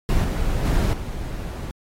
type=noise with level steps; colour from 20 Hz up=brown; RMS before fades=-19 / -23 / -19 / -29 dBFS; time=0.09-1.71 s; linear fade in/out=0 ms; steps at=0.24 / 0.65 / 0.93 s; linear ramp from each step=2 ms; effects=AAC 48 kbps